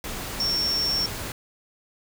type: tone in noise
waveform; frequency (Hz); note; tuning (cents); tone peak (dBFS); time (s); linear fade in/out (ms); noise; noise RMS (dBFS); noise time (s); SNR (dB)
sine; 5470; F8; -37; -22; 0.4-1.06; 2; pink; -33; 0.04-1.32; +8
effects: none